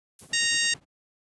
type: noise with exponential decay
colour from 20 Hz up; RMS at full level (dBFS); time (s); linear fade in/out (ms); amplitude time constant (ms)
violet; -41; 0.19-0.61; 2; 91
type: noise with tremolo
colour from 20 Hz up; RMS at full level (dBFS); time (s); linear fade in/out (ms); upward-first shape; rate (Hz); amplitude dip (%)
brown; -36; 0.2-0.85; 50; triangle; 9.5; 100
type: harmonic tone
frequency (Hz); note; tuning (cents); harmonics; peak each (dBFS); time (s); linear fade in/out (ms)
930; A#5; -4; 2 / 3 / 4 / 5 / 6 / 7 / 8 / 9; -27 / -29 / -30 / -31 / -32 / -32 / -33 / -34; 0.33-0.74; 5
effects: high-pass 150 Hz 12 dB/octave + resampled to 24000 Hz